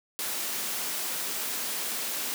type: high-pass noise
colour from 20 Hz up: white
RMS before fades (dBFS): -32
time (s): 0.19-2.34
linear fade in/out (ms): 0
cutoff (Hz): 180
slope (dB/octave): 24
effects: none